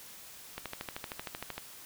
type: click train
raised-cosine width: 0.3 ms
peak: -21 dBFS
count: 14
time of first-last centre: 0.58-1.58 s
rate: 13 Hz
effects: white hiss -50 dBFS RMS until 1.85 s